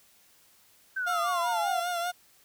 sine exponential sweep, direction down, 1568 to 698.5 Hz, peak -28 dBFS, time 0.96-1.81 s, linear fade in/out 10 ms
30% pulse tone with vibrato, 698.5 Hz, F5, in tune, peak -26 dBFS, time 1.06-2.12 s, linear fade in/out 20 ms, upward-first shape triangle, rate 5.1 Hz, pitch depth 57 cents each way
effects white hiss -61 dBFS RMS until 2.44 s

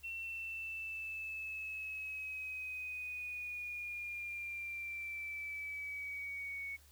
sine linear sweep, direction down, 2710 to 2217 Hz, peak -40 dBFS, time 0.03-6.77 s, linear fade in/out 20 ms, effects added 73 Hz sine -62 dBFS peak until 6.91 s + white hiss -65 dBFS RMS until 6.91 s

